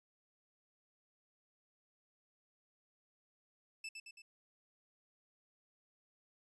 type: tone with echo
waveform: sawtooth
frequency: 2636 Hz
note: E7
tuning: 1 cent flat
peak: -39 dBFS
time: 3.84-3.89 s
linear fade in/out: 5 ms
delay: 110 ms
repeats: 3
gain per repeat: -4 dB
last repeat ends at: 4.22 s
effects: resampled to 22050 Hz